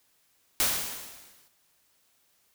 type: noise with exponential decay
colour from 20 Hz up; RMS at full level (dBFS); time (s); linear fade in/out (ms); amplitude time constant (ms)
white; -23; 0.6-1.48; 0; 190
effects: white hiss -68 dBFS RMS until 2.54 s